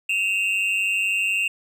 triangle tone pair together, 2556 / 2752 Hz, D#7 / F7, +46 / -26 cents, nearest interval minor second, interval 128 cents, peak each -23 / -20 dBFS, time 0.09-1.48 s, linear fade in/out 5 ms, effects none

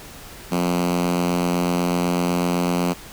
5% pulse tone with high-pass filter, 88 Hz, F2, 14 cents sharp, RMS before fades -21 dBFS, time 0.51-2.94 s, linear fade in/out 20 ms, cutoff 200 Hz, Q 6.8, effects pink hiss -40 dBFS RMS until 3.12 s

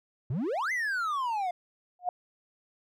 triangle exponential two-way sweep, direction up then down, 111.4 to 2090 to 694 Hz, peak -26 dBFS, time 0.3-1.51 s, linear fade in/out 5 ms, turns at 0.72 s
sine tone with exponential growth, 719 Hz, F#5, 50 cents flat, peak -22 dBFS, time 1.99-2.09 s, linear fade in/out 2 ms, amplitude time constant 20 ms
effects none

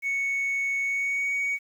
sine tone with pitch glide, 2217 to 2244 Hz, C#7 to C#7, 0 to +21 cents, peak -22 dBFS, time 0.02-1.59 s, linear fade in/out 50 ms, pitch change +21 cents, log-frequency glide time 0.82-1.32 s, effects tanh soft clip ceiling -23 dBFS + 9-bit

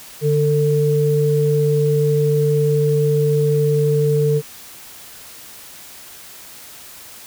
sine tone pair together, 146.83 / 447 Hz, D3 / A4, 0 / +27 cents, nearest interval octave + perfect fifth, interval 1927 cents, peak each -16 dBFS, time 0.21-4.42 s, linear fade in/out 50 ms, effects white hiss -39 dBFS RMS until 7.26 s

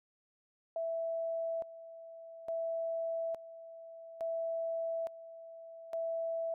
sine tone with tremolo, 660 Hz, E5, 2 cents sharp, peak -33 dBFS, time 0.76-6.54 s, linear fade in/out 2 ms, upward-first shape square, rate 0.58 Hz, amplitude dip 80%, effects none

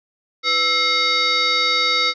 sine tone with frequency modulation, 2960 Hz, F#7, in tune, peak -15 dBFS, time 0.43-2.14 s, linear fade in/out 50 ms, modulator 820 Hz, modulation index 2.3, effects none

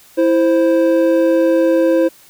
triangle tone pair together, 330 / 523.3 Hz, E4 / C5, +2 / 0 cents, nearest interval minor sixth, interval 798 cents, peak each -11 dBFS, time 0.17-2.09 s, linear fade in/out 20 ms, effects white hiss -46 dBFS RMS until 2.29 s

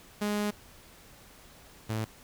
sawtooth tone pair in turn, 207.7 / 110.03 Hz, G#3 / A2, 0 / 0 cents, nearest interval major seventh, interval 1100 cents, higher first, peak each -24 / -26 dBFS, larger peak first, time 0.21-0.51 / 1.89-2.05 s, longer first, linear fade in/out 10 ms, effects pink hiss -54 dBFS RMS until 2.23 s

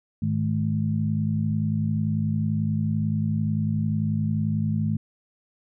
sine tone cluster, 105.1 / 156.4 / 214.3 Hz, G#2 / D#3 / A3, +21 / +9 / -45 cents, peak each -26 dBFS, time 0.22-4.97 s, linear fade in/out 5 ms, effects none

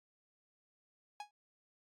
45% pulse tone with exponential decay, 830.6 Hz, G#5, in tune, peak -39 dBFS, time 1.2-1.31 s, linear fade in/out 2 ms, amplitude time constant 23 ms, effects low-pass 7000 Hz 12 dB/octave + AAC 64 kbps

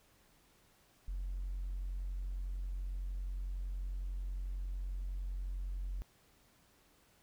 sine tone with hard clipping, 45.48 Hz, F#1, 29 cents flat, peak -37 dBFS, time 1.08-6.02 s, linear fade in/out 0 ms, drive 1 dB, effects pink hiss -68 dBFS RMS until 7.22 s

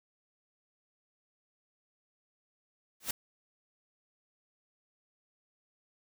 white noise with exponential growth, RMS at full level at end -27 dBFS, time 3-3.11 s, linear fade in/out 5 ms, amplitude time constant 23 ms, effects none

